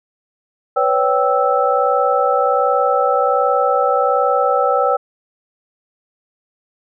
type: tone cluster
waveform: sine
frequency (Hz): 499.7 / 561 / 778 / 1315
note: B4 / C#5 / G5 / E6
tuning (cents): +20 / +21 / -13 / -5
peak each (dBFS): -18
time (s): 0.76-4.97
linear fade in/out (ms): 10
effects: none